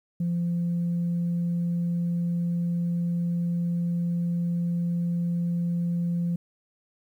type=tone; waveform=sine; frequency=172.3 Hz; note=F3; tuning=23 cents flat; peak=-22 dBFS; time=0.2-6.36 s; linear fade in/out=5 ms; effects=tanh soft clip ceiling -21 dBFS + 10-bit